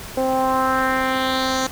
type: tone with low-pass filter sweep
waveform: 10% pulse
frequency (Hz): 261.6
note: C4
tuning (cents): 0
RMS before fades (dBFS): -20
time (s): 0.17-1.67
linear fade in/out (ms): 5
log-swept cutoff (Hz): 570 to 6600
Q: 2.3
effects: pink hiss -35 dBFS RMS until 1.71 s